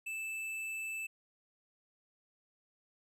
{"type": "tone with tanh clipping", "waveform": "sine", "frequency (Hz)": 2636, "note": "E7", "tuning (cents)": -1, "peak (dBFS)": -39, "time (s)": [0.06, 1.07], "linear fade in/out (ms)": 10, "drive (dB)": 12, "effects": []}